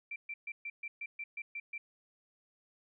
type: tone bursts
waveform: sine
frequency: 2349 Hz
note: D7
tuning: in tune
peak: -38 dBFS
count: 10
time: 0.11-1.78 s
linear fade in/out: 5 ms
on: 50 ms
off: 130 ms
effects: none